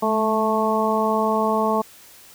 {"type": "harmonic tone with a mistuned harmonic", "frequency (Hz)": 219.2, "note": "A3", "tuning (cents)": -6, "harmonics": [1, 2, 3, 4, 5], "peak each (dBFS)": [-24, -24, -24, -24, -24], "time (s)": [0.02, 1.82], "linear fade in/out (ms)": 10, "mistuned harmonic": 1, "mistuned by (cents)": -28, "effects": ["white hiss -47 dBFS RMS until 2.34 s"]}